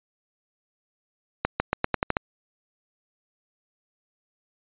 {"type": "accelerating click train", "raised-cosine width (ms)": 0.5, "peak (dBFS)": -6, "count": 8, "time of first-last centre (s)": [1.45, 2.169], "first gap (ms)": 150, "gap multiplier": 0.87, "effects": ["resampled to 8000 Hz"]}